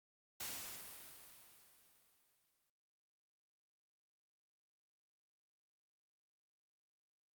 white noise with exponential decay, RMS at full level -44 dBFS, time 0.4-2.7 s, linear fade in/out 5 ms, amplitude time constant 500 ms, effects noise-tail reverb RT60 0.4 s tail -18 dB re dry + Opus 48 kbps

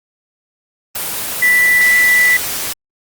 sine tone in noise, 1975.5 Hz, B6, in tune, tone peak -8 dBFS, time 1.42-2.37 s, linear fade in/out 5 ms, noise white, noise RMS -21 dBFS, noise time 0.95-2.73 s, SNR +10 dB, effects Opus 24 kbps

